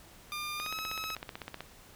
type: tone with pitch glide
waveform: 15% pulse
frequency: 1200 to 1286.1 Hz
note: D6 to E6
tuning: +37 to -43 cents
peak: -29 dBFS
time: 0.32-1.15 s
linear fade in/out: 0 ms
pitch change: +120 cents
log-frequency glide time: 0.57-0.74 s
type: click train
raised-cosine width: 0.3 ms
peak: -23 dBFS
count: 17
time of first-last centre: 0.6-1.606 s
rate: 15.9 Hz
effects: pink hiss -55 dBFS RMS until 1.95 s